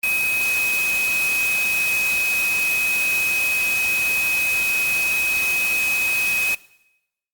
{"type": "tone in noise", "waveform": "sine", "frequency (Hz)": 2534, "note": "D#7", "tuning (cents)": 31, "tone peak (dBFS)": -18, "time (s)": [0.03, 6.55], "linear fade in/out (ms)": 5, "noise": "white", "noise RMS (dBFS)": -28, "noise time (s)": [0.03, 6.55], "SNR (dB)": 7, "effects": ["noise-tail reverb RT60 0.9 s tail -20 dB re dry", "Opus 32 kbps"]}